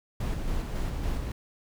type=noise with tremolo; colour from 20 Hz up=brown; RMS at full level=-29 dBFS; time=0.2-1.32 s; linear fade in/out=5 ms; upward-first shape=square; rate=3.6 Hz; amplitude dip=30%; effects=none